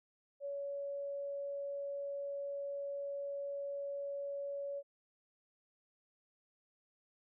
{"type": "tone", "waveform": "sine", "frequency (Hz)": 563, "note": "C#5", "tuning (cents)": 27, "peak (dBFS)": -38, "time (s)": [0.4, 4.83], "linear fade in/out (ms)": 50, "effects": []}